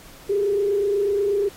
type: tone with frequency modulation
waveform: sine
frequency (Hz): 404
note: G#4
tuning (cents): -48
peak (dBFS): -18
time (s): 0.29-1.49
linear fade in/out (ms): 10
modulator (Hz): 28.2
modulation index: 0.59
effects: pink hiss -46 dBFS RMS until 1.56 s + AAC 48 kbps